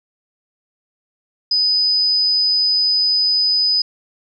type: tone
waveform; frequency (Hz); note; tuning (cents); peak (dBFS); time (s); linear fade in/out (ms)
sine; 4996; D#8; +6; -13; 1.51-3.82; 5
effects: none